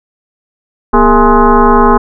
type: tone with frequency modulation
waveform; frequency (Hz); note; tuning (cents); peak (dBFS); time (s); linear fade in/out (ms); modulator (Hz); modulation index
sine; 404.9; G#4; -44; -3; 0.93-1.98; 10; 215; 3.9
effects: none

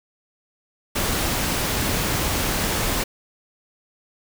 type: noise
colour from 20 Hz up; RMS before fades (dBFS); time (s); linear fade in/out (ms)
pink; -23; 0.95-3.04; 10
effects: none

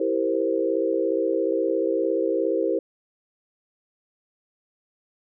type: chord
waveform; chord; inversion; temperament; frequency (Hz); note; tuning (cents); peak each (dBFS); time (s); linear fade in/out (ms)
sine; C dominant seventh; first; equal; 329.6 / 392 / 466.2 / 523.3; E4 / G4 / Bb4 / C5; 0 / 0 / 0 / 0; -26; 0-2.79; 5
effects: none

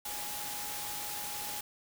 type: tone in noise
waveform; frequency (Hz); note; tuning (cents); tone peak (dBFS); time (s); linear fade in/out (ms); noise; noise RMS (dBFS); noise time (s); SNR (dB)
sine; 830.6; G#5; 0; -45; 0.05-1.61; 5; white; -39; 0.05-1.61; -9
effects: none

